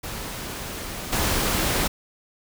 pink noise with level steps, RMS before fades -33 / -23 dBFS, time 0.03-1.88 s, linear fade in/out 10 ms, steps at 1.12 s, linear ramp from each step 10 ms, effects none

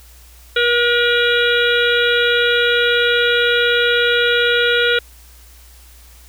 harmonic tone, 478.6 Hz, A#4, 46 cents sharp, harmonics 1 / 3 / 4 / 5 / 6 / 7 / 8, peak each -17 / -16 / -27 / -24 / -25 / -22 / -23 dBFS, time 0.56-4.99 s, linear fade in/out 5 ms, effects added 60 Hz sine -42 dBFS peak until 6.28 s + white hiss -47 dBFS RMS until 6.28 s

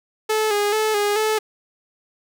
sawtooth tone with vibrato, 422.5 Hz, G#4, 30 cents sharp, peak -14 dBFS, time 0.29-1.39 s, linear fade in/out 10 ms, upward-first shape square, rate 2.3 Hz, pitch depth 45 cents each way, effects none

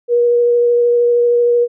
sine tone with vibrato, 478.9 Hz, A#4, 47 cents sharp, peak -9 dBFS, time 0.08-1.68 s, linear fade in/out 50 ms, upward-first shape sine, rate 13 Hz, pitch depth 9 cents each way, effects none

